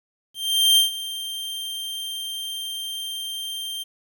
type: tone with ADSR envelope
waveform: 45% pulse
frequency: 3161 Hz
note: G7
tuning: 14 cents sharp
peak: -12 dBFS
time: 0.34-3.84 s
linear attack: 430 ms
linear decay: 130 ms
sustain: -16 dB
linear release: 17 ms
effects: 9-bit